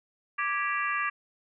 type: harmonic tone with a mistuned harmonic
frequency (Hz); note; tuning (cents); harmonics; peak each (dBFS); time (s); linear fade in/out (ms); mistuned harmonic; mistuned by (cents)
390.8; G4; -5; 3 / 4 / 5 / 6 / 7; -30 / -32 / -34 / -36 / -37; 0.38-1.1; 10; 4; +100
effects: none